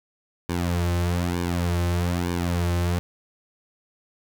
sawtooth tone with flanger, 87.31 Hz, F2, in tune, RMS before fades -24 dBFS, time 0.49-2.99 s, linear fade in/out 0 ms, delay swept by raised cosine 1.5 to 4.3 ms, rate 1.1 Hz, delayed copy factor -0.85, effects none

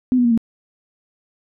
sine tone with pitch steps, 253.7 / 244.6 / 235.9 / 227.5 Hz, B3 / B3 / A#3 / A#3, +47 / -16 / +21 / -42 cents, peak -12 dBFS, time 0.12-0.376 s, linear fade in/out 0 ms, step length 64 ms, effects none

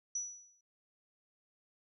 sine tone with exponential decay, 5900 Hz, F#8, 6 cents flat, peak -32 dBFS, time 0.15-0.61 s, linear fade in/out 5 ms, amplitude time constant 100 ms, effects none

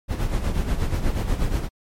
brown noise with tremolo, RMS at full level -20 dBFS, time 0.08-1.69 s, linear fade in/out 50 ms, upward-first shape sine, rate 8.3 Hz, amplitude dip 60%, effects MP3 64 kbps

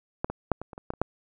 clicks, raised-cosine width 1 ms, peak -12 / -18 / -7 / -22 / -27 / -25 / -15 / -29 / -9 dBFS, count 9, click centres 0.245 / 0.3 / 0.517 / 0.616 / 0.732 / 0.779 / 0.904 / 0.937 / 1.016 s, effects none

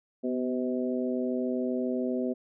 harmonic tone with a mistuned harmonic, 127.5 Hz, C3, 44 cents flat, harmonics 2 / 3 / 4 / 5, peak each -29 / -33 / -35 / -37 dBFS, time 0.23-2.34 s, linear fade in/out 20 ms, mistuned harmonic 2, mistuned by -37 cents, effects none

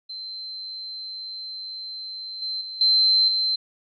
sine tone with level steps, 4099 Hz, C8, 36 cents flat, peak -32 / -26 / -32 / -15 / -20 dBFS, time 0.09-3.56 s, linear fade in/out 10 ms, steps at 2.42 / 2.61 / 2.81 / 3.28 s, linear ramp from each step 2 ms, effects none

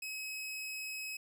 sawtooth tone, 2556 Hz, D#7, 46 cents sharp, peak -36 dBFS, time 0.02-1.17 s, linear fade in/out 5 ms, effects none

